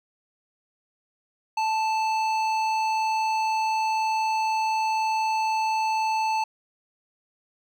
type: tone with hard clipping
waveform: sine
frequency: 879 Hz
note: A5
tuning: 2 cents flat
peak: -24 dBFS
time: 1.57-6.44 s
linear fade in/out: 5 ms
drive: 12 dB
effects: none